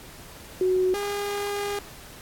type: tone pair in turn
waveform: sine / sawtooth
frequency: 370 / 406.6 Hz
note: F#4 / G#4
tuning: 0 / -37 cents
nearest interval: major second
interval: 163 cents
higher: second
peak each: -19 / -23 dBFS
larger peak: first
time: 0.61-0.94 / 0.94-1.79 s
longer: second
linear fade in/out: 2 ms
effects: pink hiss -45 dBFS RMS until 2.21 s + AAC 64 kbps